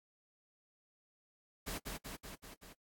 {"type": "noise with echo", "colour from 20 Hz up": "pink", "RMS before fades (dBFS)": -41, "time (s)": [1.66, 1.79], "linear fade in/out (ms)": 20, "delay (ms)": 190, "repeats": 5, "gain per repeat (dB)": -3, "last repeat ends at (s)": 2.74, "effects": ["noise-tail reverb RT60 0.1 s tail -23 dB re dry", "AAC 64 kbps"]}